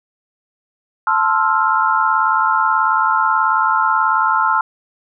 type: chord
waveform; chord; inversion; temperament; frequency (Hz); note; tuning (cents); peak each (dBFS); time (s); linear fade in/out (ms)
sine; F major seventh; first; equal; 880 / 1046.5 / 1318.5 / 1396.9; A5 / C6 / E6 / F6; 0 / 0 / 0 / 0; -18; 1.07-4.61; 2
effects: none